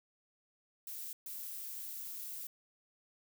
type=noise bursts at uneven times; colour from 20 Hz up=violet; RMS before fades=-44 dBFS; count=2; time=0.87-1.13 / 1.26-2.47 s; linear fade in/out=2 ms; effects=none